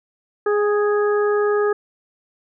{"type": "harmonic tone with a mistuned harmonic", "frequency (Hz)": 415.3, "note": "G#4", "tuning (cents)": 0, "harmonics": [1, 2, 3, 4], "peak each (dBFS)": [-16, -30, -26, -29], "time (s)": [0.46, 1.73], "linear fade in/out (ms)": 5, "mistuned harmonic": 2, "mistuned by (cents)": -18, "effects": []}